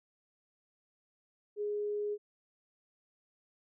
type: tone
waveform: sine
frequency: 415.3 Hz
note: G#4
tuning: in tune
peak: -32 dBFS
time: 1.56-2.18 s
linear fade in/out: 50 ms
effects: none